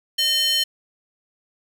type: tone with high-pass filter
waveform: square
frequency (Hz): 611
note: D#5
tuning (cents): -32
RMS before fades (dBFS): -20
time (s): 0.18-0.64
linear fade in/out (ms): 10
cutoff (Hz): 3400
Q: 5
effects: none